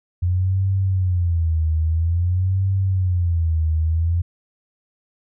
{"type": "tone with vibrato", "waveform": "sine", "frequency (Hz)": 87.4, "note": "F2", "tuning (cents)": 2, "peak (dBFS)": -16, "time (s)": [0.22, 4.22], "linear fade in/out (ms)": 10, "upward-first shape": "sine", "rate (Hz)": 0.5, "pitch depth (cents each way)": 170, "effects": []}